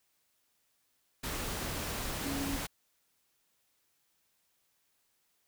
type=tone in noise; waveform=sine; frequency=277.2 Hz; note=C#4; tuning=in tune; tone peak=-35 dBFS; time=2.25-2.57 s; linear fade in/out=10 ms; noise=pink; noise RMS=-37 dBFS; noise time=1.23-2.67 s; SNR=-1 dB; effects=white hiss -75 dBFS RMS until 5.47 s